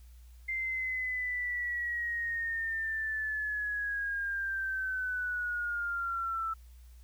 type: linear sweep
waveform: sine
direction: down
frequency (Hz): 2093 to 1318.5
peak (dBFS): -31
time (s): 0.48-6.54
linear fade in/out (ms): 10
effects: added 60 Hz sine -50 dBFS peak until 7.03 s + white hiss -67 dBFS RMS until 7.03 s